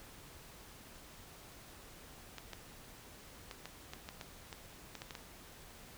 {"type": "clicks", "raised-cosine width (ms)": 0.2, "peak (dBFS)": -27, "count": 12, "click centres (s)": [2.383, 2.533, 3.512, 3.656, 3.935, 4.089, 4.212, 4.528, 4.953, 5.019, 5.108, 5.152], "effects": ["pink hiss -55 dBFS RMS until 5.97 s"]}